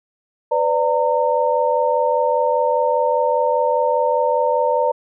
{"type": "tone cluster", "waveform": "sine", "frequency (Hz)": [502, 587, 917], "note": ["B4", "D5", "A#5"], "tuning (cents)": [28, -1, -29], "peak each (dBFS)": -19, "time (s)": [0.51, 4.92], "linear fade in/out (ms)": 10, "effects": []}